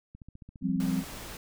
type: click train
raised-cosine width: 5 ms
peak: -34 dBFS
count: 10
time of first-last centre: 0.15-0.762 s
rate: 14.7 Hz
type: chord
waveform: sine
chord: F suspended second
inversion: none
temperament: equal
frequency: 174.61 / 196 / 261.6 Hz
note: F3 / G3 / C4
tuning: 0 / 0 / 0 cents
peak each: -30 dBFS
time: 0.61-1.04 s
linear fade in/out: 50 ms
type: noise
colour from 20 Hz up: pink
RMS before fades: -42 dBFS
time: 0.8-1.37 s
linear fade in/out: 2 ms
effects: none